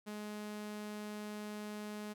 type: tone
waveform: sawtooth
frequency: 210 Hz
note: G#3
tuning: 19 cents sharp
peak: -38 dBFS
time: 0.06-2.14 s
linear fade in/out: 20 ms
effects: none